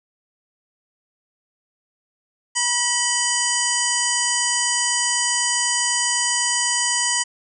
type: harmonic tone with a mistuned harmonic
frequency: 968 Hz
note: B5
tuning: 35 cents flat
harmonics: 1 / 2 / 3 / 5 / 6 / 7 / 8 / 9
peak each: -28 / -26 / -27 / -27 / -30 / -25 / -28 / -25 dBFS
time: 2.55-7.24 s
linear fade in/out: 20 ms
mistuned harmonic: 3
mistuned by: +68 cents
effects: none